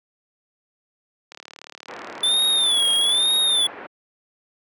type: click train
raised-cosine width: 0.2 ms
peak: -21 dBFS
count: 77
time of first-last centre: 1.32-3.363 s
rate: 37.2 Hz
type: low-pass noise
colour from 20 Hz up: pink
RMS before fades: -33 dBFS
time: 1.88-3.87 s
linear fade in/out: 10 ms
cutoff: 2100 Hz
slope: 24 dB/octave
type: tone with vibrato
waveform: square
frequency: 3497 Hz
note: A7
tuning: 11 cents flat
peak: -17 dBFS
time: 2.23-3.67 s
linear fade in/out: 5 ms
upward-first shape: sine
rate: 1.1 Hz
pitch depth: 120 cents each way
effects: high-pass 400 Hz 12 dB/octave